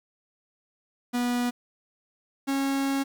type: tone pair in turn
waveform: 45% pulse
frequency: 243.8 / 273.7 Hz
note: B3 / C#4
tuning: -22 / -22 cents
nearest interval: major second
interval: 200 cents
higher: second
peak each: -24 dBFS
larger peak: neither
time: 1.13-1.51 / 2.47-3.04 s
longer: second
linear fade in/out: 20 ms
effects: 9-bit